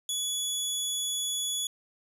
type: tone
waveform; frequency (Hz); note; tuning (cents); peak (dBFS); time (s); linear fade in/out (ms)
20% pulse; 3400; G#7; +40; -23; 0.09-1.67; 2
effects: none